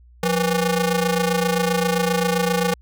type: ring-modulated tone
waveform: sawtooth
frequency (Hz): 329.6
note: E4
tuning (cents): 0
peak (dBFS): -11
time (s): 0.23-2.74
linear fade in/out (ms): 5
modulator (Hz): 151
effects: added 60 Hz sine -46 dBFS peak until 2.81 s

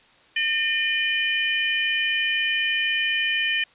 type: harmonic tone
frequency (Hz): 606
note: D#5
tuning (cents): -46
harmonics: 3 / 4 / 5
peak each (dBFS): -25 / -25 / -25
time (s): 0.36-3.64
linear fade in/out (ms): 5
effects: white hiss -55 dBFS RMS until 3.74 s + resampled to 8000 Hz

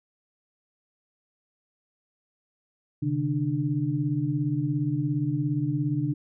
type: tone cluster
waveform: sine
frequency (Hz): 132.6 / 149.8 / 296.8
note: C3 / D3 / D4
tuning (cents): +23 / +35 / +18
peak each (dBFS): -28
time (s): 3.02-6.14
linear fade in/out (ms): 10
effects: none

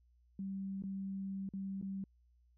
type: tone with dropouts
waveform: sine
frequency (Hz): 194.1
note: G3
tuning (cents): -17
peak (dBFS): -38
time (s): 0.39-2.04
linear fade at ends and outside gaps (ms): 2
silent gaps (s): 0.823-0.837 / 1.49-1.536 / 1.814-1.825
effects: added 60 Hz sine -66 dBFS peak until 2.57 s

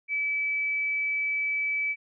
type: tone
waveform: sine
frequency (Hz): 2300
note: D7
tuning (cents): -37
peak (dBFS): -25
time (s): 0.08-1.96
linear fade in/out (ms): 50
effects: none

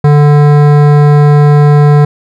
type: tone with hard clipping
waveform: sine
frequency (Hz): 146.83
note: D3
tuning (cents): 0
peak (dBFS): -4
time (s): 0.04-2.05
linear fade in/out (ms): 5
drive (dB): 16
effects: none

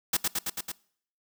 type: noise with echo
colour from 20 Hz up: white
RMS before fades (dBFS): -25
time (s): 0.13-0.17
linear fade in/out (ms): 5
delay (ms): 110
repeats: 5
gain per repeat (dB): -2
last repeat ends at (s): 0.72
effects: noise-tail reverb RT60 0.6 s tail -23 dB re dry

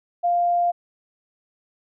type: tone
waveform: sine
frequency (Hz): 698.5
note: F5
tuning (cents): 0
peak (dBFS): -17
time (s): 0.23-0.72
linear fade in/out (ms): 20
effects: none

